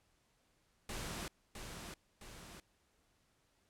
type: noise with echo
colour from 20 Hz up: pink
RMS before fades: -43 dBFS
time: 0.89-1.28 s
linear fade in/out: 2 ms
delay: 660 ms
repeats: 2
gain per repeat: -5 dB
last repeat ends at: 2.6 s
effects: pink hiss -75 dBFS RMS until 3.69 s + low-pass 11000 Hz 12 dB/octave